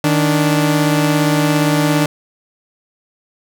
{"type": "tone pair together", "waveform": "sawtooth", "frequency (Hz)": [154.6, 291.8], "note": ["D#3", "D4"], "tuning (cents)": [-11, -11], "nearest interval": "major seventh", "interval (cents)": 1100, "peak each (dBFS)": -11, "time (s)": [0.04, 2.06], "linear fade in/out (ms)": 2, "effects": []}